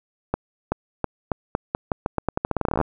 accelerating click train, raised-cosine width 1 ms, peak -7 dBFS, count 24, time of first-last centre 0.34-2.813 s, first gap 380 ms, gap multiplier 0.85, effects none

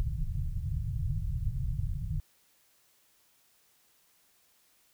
pink low-pass noise, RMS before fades -32 dBFS, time 0-2.2 s, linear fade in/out 0 ms, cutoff 160 Hz, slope 96 dB/octave, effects white hiss -67 dBFS RMS until 4.93 s

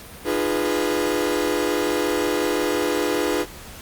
40% pulse chord, F half-diminished seventh, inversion third, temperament equal with one note detuned, 303.8 / 349.2 / 415.3 / 493.9 Hz, Eb4 / F4 / Ab4 / Cb5, -41 / 0 / 0 / 0 cents, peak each -25 dBFS, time 0.24-3.46 s, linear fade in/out 50 ms, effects pink hiss -40 dBFS RMS until 3.81 s + Opus 48 kbps

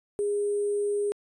sine tone with sample-and-hold, 410 Hz, G#4, 22 cents flat, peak -24 dBFS, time 0.19-1.12 s, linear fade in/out 0 ms, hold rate 8820 Hz, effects resampled to 24000 Hz

